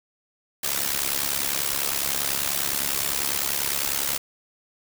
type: noise with amplitude modulation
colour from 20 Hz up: white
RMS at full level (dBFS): -22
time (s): 0.63-4.18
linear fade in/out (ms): 10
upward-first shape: sine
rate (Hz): 70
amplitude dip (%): 85
effects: none